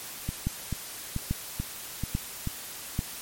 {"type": "two click trains", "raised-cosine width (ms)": 5, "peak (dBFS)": [-17, -14], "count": [6, 4], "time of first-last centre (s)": [[0.29, 2.473], [0.47, 2.991]], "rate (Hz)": [2.29, 1.19], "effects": ["white hiss -40 dBFS RMS until 3.21 s", "MP3 64 kbps"]}